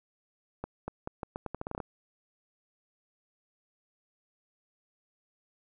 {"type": "accelerating click train", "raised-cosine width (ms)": 1, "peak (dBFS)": -21, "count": 13, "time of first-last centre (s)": [0.64, 1.802], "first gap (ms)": 240, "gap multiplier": 0.81, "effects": []}